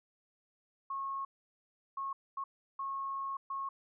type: tone bursts at uneven times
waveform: sine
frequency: 1091 Hz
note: C#6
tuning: 28 cents flat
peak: -35 dBFS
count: 5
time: 0.9-1.25 / 1.97-2.13 / 2.37-2.44 / 2.79-3.37 / 3.5-3.69 s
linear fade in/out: 5 ms
effects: none